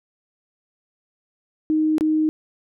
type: tone with dropouts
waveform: sine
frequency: 311.1 Hz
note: D#4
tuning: in tune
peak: -16 dBFS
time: 1.7-2.29 s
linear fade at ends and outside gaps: 0 ms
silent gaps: 1.982-2.009 s
effects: none